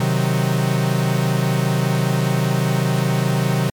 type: chord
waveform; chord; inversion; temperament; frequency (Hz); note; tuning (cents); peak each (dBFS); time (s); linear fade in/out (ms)
45% pulse; C diminished; none; equal with one note detuned; 130.44 / 155.56 / 185; C3 / Eb3 / Gb3; -5 / 0 / 0; -19 / -21 / -22; 0-3.7; 5
effects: MP3 96 kbps